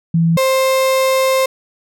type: tone pair in turn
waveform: sine / 35% pulse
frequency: 165.9 / 526.7 Hz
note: E3 / C5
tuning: +11 / +11 cents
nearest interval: octave + minor sixth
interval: 2000 cents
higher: second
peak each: -10 dBFS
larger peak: neither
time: 0.14-0.37 / 0.37-1.46 s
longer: second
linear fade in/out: 5 ms
effects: none